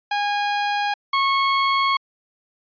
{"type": "tone pair in turn", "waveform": "sawtooth", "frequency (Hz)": [820, 1095.6], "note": ["G#5", "C#6"], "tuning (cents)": [-22, -21], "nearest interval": "perfect fourth", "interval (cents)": 501, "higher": "second", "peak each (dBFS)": [-16, -13], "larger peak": "second", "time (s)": [[0.11, 0.94], [1.13, 1.97]], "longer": "second", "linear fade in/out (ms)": 5, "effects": ["resampled to 11025 Hz"]}